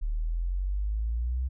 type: exponential sweep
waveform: sine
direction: up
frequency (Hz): 36.71 to 65.41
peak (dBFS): -26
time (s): 0.01-1.49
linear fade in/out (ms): 20
effects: none